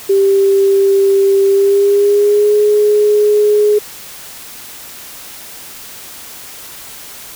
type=tone with pitch glide; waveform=sine; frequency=392.6 to 418.4 Hz; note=G4 to G#4; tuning=+3 to +13 cents; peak=-7 dBFS; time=0.09-3.79 s; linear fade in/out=10 ms; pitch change=+110 cents; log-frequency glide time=1.48-2.54 s; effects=white hiss -32 dBFS RMS until 7.35 s